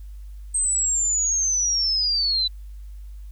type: linear sweep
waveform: sine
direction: down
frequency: 8330 to 3951 Hz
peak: -19 dBFS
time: 0.54-2.48 s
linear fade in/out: 10 ms
effects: added 50 Hz sine -35 dBFS peak until 3.31 s + white hiss -63 dBFS RMS until 3.31 s